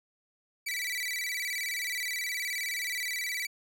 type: tone with vibrato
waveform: sawtooth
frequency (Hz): 2129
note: C7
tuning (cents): +30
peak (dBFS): -28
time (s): 0.66-3.47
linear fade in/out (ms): 10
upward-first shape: square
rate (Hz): 19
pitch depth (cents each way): 130
effects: none